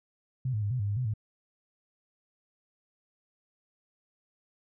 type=tone with pitch steps; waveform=sine; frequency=129 / 106.7 / 102 / 126.8 / 101.5 / 102.2 / 126.9 / 107.6 Hz; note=C3 / G#2 / G#2 / B2 / G#2 / G#2 / B2 / A2; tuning=-24 / +47 / -31 / +46 / -39 / -27 / +47 / -38 cents; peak=-27 dBFS; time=0.45-1.138 s; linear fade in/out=5 ms; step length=86 ms; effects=none